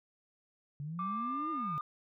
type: exponential two-way sweep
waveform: sine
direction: up then down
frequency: 140 to 330.2 to 140 Hz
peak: -37 dBFS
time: 0.8-1.78 s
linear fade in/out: 0 ms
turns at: 1.51 s
type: tone with pitch glide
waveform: sine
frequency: 1174.7 to 1214 Hz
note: D6 to D#6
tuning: 0 to -43 cents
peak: -33 dBFS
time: 0.99-1.81 s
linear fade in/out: 2 ms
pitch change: +57 cents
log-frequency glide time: 1.13-1.59 s
effects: tanh soft clip ceiling -28 dBFS